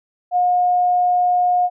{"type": "tone", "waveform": "sine", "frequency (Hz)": 718, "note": "F5", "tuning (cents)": 48, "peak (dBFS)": -13, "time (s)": [0.31, 1.7], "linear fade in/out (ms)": 50, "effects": []}